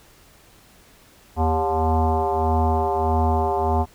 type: tone with frequency modulation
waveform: sine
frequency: 399.2 Hz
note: G4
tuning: 32 cents sharp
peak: -17 dBFS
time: 1.36-3.86 s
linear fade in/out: 50 ms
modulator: 160 Hz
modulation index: 3.4
effects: pink hiss -52 dBFS RMS until 3.94 s